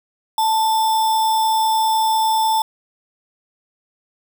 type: tone with sample-and-hold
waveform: sine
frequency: 883 Hz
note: A5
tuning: 6 cents sharp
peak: -14 dBFS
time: 0.38-2.62 s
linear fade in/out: 2 ms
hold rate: 4410 Hz
effects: none